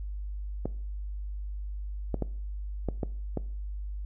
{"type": "clicks", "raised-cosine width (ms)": 2, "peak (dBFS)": -16, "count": 6, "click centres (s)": [0.656, 2.143, 2.223, 2.887, 3.032, 3.373], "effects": ["noise-tail reverb RT60 0.5 s tail -20 dB re dry", "added 50 Hz sine -33 dBFS peak until 4.05 s"]}